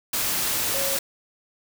sine tone in noise, 548 Hz, C#5, 20 cents flat, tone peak -29 dBFS, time 0.74-0.97 s, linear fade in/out 5 ms, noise white, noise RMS -25 dBFS, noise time 0.13-0.99 s, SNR -7 dB, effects none

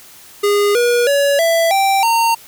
square tone with pitch steps, 409.1 / 480.9 / 565.3 / 664.6 / 781.3 / 918.4 Hz, G#4 / B4 / C#5 / E5 / G5 / A#5, -26 / -46 / +34 / +14 / -6 / -26 cents, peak -12 dBFS, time 0.43-2.35 s, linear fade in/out 10 ms, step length 320 ms, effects white hiss -41 dBFS RMS until 2.47 s

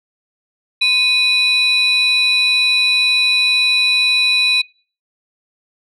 sine tone pair together, 2489 / 3951 Hz, D#7 / B7, 0 / 0 cents, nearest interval minor sixth, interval 800 cents, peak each -12 dBFS, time 0.81-4.62 s, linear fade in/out 10 ms, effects noise-tail reverb RT60 0.4 s tail -25 dB re dry + tanh soft clip ceiling -8 dBFS

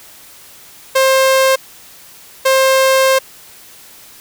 sawtooth tone bursts at uneven times, 530 Hz, C5, 22 cents sharp, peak -5 dBFS, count 2, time 0.95-1.56 / 2.45-3.19 s, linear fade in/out 10 ms, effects white hiss -40 dBFS RMS until 4.2 s

